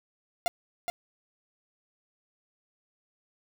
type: tone with echo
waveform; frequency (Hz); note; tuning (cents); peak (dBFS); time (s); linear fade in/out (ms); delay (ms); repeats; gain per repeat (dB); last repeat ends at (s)
45% pulse; 698.5; F5; 0; -24; 0.46-0.48; 0; 420; 1; -5; 0.9
effects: none